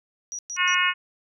sine tone bursts, 5800 Hz, F#8, 35 cents flat, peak -30 dBFS, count 3, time 0.32-0.744 s, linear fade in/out 0 ms, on 68 ms, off 110 ms
harmonic tone, 361.2 Hz, F#4, 42 cents flat, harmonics 3 / 4 / 5 / 6 / 7 / 8, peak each -26 / -26 / -26 / -26 / -26 / -26 dBFS, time 0.56-0.94 s, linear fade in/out 50 ms
effects none

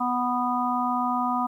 harmonic tone, 246.9 Hz, B3, in tune, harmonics 1 / 3 / 4 / 5, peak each -28 / -28 / -28 / -28 dBFS, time 0-1.47 s, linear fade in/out 10 ms, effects 10-bit

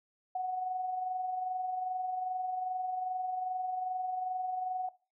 sine tone with amplitude modulation, 740 Hz, F#5, in tune, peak -30 dBFS, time 0.35-4.89 s, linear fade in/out 5 ms, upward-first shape sine, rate 22.5 Hz, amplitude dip 35%, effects noise-tail reverb RT60 0.3 s tail -17 dB re dry

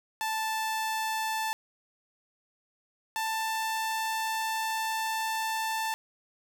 sawtooth tone pair in turn, 880 / 886.1 Hz, A5 / A5, 0 / +12 cents, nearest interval unison, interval 12 cents, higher second, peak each -25 dBFS, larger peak neither, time 0.21-1.53 / 3.16-5.94 s, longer second, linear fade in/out 0 ms, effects none

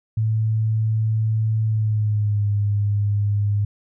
sine tone with pitch glide, 110 to 102.63 Hz, A2 to G#2, 0 to -20 cents, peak -17 dBFS, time 0.17-3.65 s, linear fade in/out 5 ms, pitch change -120 cents, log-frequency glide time 1.65-2.47 s, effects none

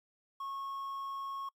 triangle tone with quantisation, 1095 Hz, C#6, 22 cents flat, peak -36 dBFS, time 0.4-1.49 s, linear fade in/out 5 ms, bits 11, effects noise-tail reverb RT60 0.1 s tail -25 dB re dry

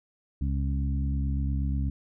harmonic tone with a mistuned harmonic, 68.6 Hz, C#2, 17 cents flat, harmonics 1 / 2 / 3 / 4, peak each -26 / -32 / -36 / -38 dBFS, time 0.41-1.9 s, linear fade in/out 5 ms, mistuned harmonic 1, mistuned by +20 cents, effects none

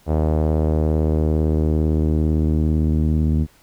sawtooth tone with low-pass filter sweep, 77.78 Hz, D#2, in tune, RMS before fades -18 dBFS, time 0.06-3.47 s, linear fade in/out 50 ms, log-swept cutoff 660 to 230 Hz, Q 1.7, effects pink hiss -54 dBFS RMS until 3.62 s

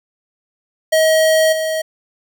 square tone with level steps, 635 Hz, D#5, 35 cents sharp, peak -11 / -18 dBFS, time 0.92-1.82 s, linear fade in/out 10 ms, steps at 1.52 s, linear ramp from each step 10 ms, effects none

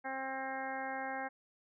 harmonic tone, 265.8 Hz, C4, 27 cents sharp, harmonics 1 / 2 / 3 / 4 / 5 / 6 / 7 / 8, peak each -47 / -45 / -40 / -49 / -51 / -44 / -48 / -49 dBFS, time 0.04-1.29 s, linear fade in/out 20 ms, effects none

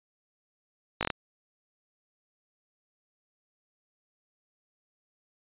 slowing click train, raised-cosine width 0.3 ms, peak -11 dBFS, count 5, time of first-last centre 1.01-1.103 s, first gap 18 ms, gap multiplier 1.17, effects resampled to 8000 Hz

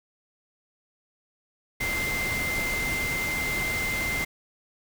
sine tone in noise, 2085 Hz, C7, 7 cents flat, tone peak -27 dBFS, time 1.8-4.25 s, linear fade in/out 10 ms, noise pink, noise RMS -32 dBFS, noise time 1.8-4.25 s, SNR +2 dB, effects none

